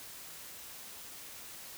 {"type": "silence", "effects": ["white hiss -48 dBFS RMS until 1.77 s"]}